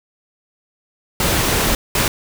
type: noise bursts at uneven times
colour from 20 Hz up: pink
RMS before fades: -17 dBFS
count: 2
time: 1.2-1.75 / 1.95-2.08 s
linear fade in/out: 2 ms
effects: none